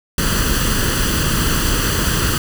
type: noise with comb filter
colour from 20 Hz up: pink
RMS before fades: -17 dBFS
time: 0.18-2.38 s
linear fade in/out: 2 ms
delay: 0.66 ms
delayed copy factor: +0.7
effects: none